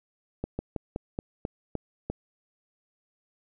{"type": "slowing click train", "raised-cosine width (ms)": 2, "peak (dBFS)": -17, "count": 8, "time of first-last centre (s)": [0.44, 2.1], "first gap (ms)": 150, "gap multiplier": 1.15, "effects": []}